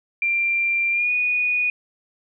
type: tone with pitch glide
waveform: sine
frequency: 2372 to 2466 Hz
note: D7 to D#7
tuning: +17 to -16 cents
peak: -18 dBFS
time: 0.22-1.7 s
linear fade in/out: 2 ms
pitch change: +67 cents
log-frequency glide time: 0.91-1.11 s
effects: none